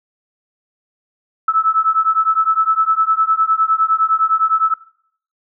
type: beating tone pair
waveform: sine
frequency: 1304 / 1313.8 Hz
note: E6 / E6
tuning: -19 / -6 cents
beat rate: 9.8 Hz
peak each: -15 dBFS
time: 1.48-4.74 s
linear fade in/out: 5 ms
effects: noise-tail reverb RT60 0.6 s tail -20 dB re dry